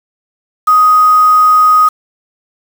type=tone with quantisation; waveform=sine; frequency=1250 Hz; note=D#6; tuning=8 cents sharp; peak=-4 dBFS; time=0.67-1.89 s; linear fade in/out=10 ms; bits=4; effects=none